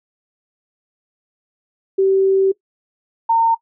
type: tone pair in turn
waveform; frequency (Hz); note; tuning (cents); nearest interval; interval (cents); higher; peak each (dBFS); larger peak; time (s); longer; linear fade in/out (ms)
sine; 385.7 / 913.1; G4 / A#5; -28 / -36; octave + minor third; 1492; second; -11; neither; 1.98-2.52 / 3.29-3.55; first; 10
effects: noise-tail reverb RT60 0.1 s tail -20 dB re dry